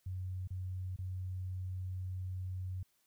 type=tone with dropouts; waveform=sine; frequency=92.5 Hz; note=F#2; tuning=in tune; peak=-37 dBFS; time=0.06-2.83 s; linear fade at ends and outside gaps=5 ms; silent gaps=0.475-0.505 / 0.962-0.987 s; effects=white hiss -75 dBFS RMS until 3.06 s